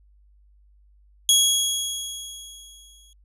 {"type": "tone with exponential decay", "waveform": "20% pulse", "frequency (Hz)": 3321, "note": "G#7", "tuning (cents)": -1, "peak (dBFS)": -8, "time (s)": [1.29, 3.13], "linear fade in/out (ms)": 1, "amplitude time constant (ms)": 400, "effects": ["added 50 Hz sine -53 dBFS peak until 3.24 s", "resampled to 32000 Hz"]}